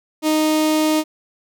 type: tone with notch filter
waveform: sawtooth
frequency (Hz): 310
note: D#4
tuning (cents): -6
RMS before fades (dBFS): -17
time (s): 0.22-1.04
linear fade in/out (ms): 50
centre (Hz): 1600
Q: 1.9
effects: none